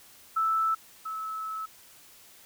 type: tone pair in turn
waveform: sine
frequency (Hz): 1317 / 1300.4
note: E6 / E6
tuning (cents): -2 / -24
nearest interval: unison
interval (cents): 22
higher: first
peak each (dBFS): -23 / -32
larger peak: first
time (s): 0.36-0.75 / 1.05-1.66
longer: second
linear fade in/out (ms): 10
effects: white hiss -54 dBFS RMS until 2.45 s